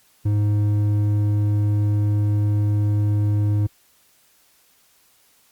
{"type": "tone with hard clipping", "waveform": "sine", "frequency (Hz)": 103.83, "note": "G#2", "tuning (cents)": 0, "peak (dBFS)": -18, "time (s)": [0.25, 3.67], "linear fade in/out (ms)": 10, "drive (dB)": 6, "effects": ["white hiss -58 dBFS RMS until 5.51 s", "Opus 48 kbps"]}